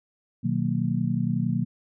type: chord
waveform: sine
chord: B major seventh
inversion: none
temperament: just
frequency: 123.47 / 154.34 / 185.21 / 231.5 Hz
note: B2 / D#3 / F#3 / A#3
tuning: 0 / -14 / +2 / -12 cents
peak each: -28 dBFS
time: 0.43-1.65 s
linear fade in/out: 20 ms
effects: none